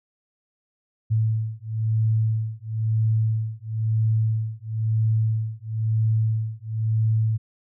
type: beating tone pair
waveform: sine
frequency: 110 / 111 Hz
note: A2 / A2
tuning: 0 / +16 cents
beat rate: 1 Hz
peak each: -23 dBFS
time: 1.1-7.38 s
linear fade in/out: 20 ms
effects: none